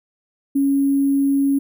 sine tone with sample-and-hold, 277.2 Hz, C#4, in tune, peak -14 dBFS, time 0.55-1.59 s, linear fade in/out 10 ms, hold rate 11025 Hz, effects none

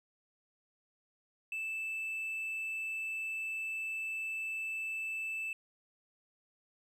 sine tone with hard clipping, 2637 Hz, E7, in tune, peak -36 dBFS, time 1.52-5.53 s, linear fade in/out 2 ms, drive 2 dB, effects none

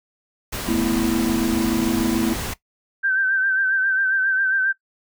pink noise, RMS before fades -28 dBFS, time 0.52-2.54 s, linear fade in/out 10 ms
triangle chord, A suspended second, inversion none, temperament equal, 220 / 246.9 / 329.6 Hz, A3 / B3 / E4, 0 / 0 / 0 cents, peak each -21 / -21 / -20 dBFS, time 0.68-2.34 s, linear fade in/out 5 ms
sine tone with vibrato, 1554 Hz, G6, 16 cents flat, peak -17 dBFS, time 3.03-4.73 s, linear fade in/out 20 ms, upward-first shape sine, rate 7.4 Hz, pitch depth 43 cents each way
effects noise-tail reverb RT60 0.1 s tail -17 dB re dry

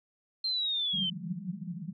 sine linear sweep, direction down, 4186 to 3038 Hz, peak -28 dBFS, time 0.44-1.1 s, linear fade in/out 5 ms
pink band-pass noise, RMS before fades -38 dBFS, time 0.93-1.93 s, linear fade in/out 10 ms, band 160 to 200 Hz, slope 96 dB/octave
effects none

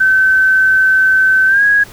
sine tone with pitch glide, 1534 to 1653.6 Hz, G6 to G#6, -38 to -8 cents, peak -7 dBFS, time 0-1.84 s, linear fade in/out 10 ms, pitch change +130 cents, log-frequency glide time 1.47-1.63 s, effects pink hiss -37 dBFS RMS until 1.92 s

